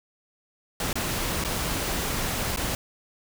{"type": "noise with dropouts", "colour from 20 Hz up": "pink", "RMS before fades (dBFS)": -28, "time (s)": [0.8, 2.75], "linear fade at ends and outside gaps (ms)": 2, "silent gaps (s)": [[0.93, 0.955], [1.44, 1.447], [2.562, 2.572]], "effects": []}